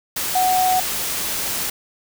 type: tone in noise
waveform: sine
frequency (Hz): 740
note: F#5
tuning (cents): 0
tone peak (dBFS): -15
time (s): 0.35-0.8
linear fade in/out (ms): 5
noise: white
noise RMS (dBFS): -24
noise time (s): 0.16-1.7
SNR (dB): +6
effects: none